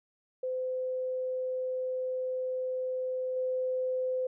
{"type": "tone with level steps", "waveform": "sine", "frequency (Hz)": 512, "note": "C5", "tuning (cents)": -38, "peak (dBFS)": [-30, -28], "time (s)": [0.43, 4.27], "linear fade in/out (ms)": 5, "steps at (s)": 3.36, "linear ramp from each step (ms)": 5, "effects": []}